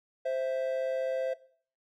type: tone pair together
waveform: triangle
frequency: 523.3 / 658.6 Hz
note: C5 / E5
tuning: 0 / -2 cents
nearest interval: major third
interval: 398 cents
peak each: -28 / -31 dBFS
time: 0.25-1.34 s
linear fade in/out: 10 ms
effects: noise-tail reverb RT60 0.5 s tail -19 dB re dry